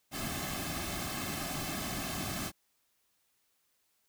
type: noise with comb filter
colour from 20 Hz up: pink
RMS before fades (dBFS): -37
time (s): 0.11-2.52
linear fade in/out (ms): 50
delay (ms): 2.1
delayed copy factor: -0.7
effects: white hiss -75 dBFS RMS until 4.08 s